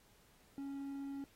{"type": "tone", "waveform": "triangle", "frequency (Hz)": 277.2, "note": "C#4", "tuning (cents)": 0, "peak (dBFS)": -39, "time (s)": [0.58, 1.24], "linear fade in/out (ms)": 0, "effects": ["pink hiss -68 dBFS RMS until 1.35 s", "AAC 48 kbps"]}